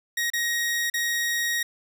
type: tone with dropouts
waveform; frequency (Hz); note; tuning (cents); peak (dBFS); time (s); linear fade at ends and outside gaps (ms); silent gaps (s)
sawtooth; 1883; A#6; +17; -20; 0.17-1.63; 5; 0.302-0.334 / 0.9-0.939
effects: none